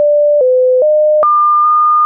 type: tone with pitch steps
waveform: sine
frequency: 589 / 508 / 608 / 1201 / 1217 Hz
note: D5 / B4 / D#5 / D6 / D#6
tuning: +5 / +49 / -40 / +38 / -39 cents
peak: -6 dBFS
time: 0-2.05 s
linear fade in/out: 0 ms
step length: 410 ms
effects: none